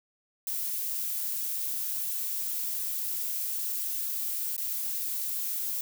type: noise with dropouts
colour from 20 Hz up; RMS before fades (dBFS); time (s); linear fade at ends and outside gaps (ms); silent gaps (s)
violet; -32; 0.47-5.81; 1; 4.565-4.579
effects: none